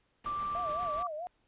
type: noise with tremolo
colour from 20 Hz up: pink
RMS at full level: -46 dBFS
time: 0.24-1.03 s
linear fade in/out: 5 ms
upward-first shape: triangle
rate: 7 Hz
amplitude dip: 35%
type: tone with pitch glide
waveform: sine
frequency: 1174.7 to 1161.9 Hz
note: D6 to D6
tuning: 0 to -19 cents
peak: -32 dBFS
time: 0.26-1.07 s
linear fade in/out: 2 ms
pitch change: -19 cents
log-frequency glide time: 0.5-0.96 s
type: tone with vibrato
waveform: sine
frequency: 659.3 Hz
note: E5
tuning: in tune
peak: -36 dBFS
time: 0.55-1.27 s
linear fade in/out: 0 ms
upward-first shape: sine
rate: 4.6 Hz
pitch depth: 160 cents each way
effects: pink hiss -73 dBFS RMS until 1.47 s + resampled to 8000 Hz